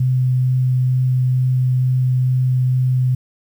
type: tone with vibrato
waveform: sine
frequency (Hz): 127.8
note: C3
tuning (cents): -40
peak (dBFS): -13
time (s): 0-3.15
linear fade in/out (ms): 5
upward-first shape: triangle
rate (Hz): 2.2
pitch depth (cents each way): 8
effects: 8-bit